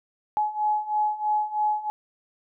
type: beating tone pair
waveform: sine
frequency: 845 / 848.1 Hz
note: G#5 / G#5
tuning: +30 / +36 cents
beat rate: 3.1 Hz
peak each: -27 / -24 dBFS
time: 0.37-1.9 s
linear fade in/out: 0 ms
effects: none